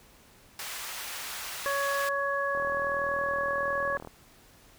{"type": "high-pass noise", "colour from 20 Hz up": "pink", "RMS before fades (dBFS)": -38, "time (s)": [0.59, 2.09], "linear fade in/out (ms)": 2, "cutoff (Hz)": 1100, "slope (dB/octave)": 12}
{"type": "harmonic tone", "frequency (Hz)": 559, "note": "C#5", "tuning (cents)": 14, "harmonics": [1, 2, 3], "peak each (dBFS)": [-31, -31, -31], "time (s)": [1.66, 3.97], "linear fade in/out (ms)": 0}
{"type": "click train", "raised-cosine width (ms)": 1, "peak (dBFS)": -27, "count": 63, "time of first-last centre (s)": [2.55, 4.073], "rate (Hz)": 40.7}
{"effects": ["pink hiss -57 dBFS RMS until 4.78 s"]}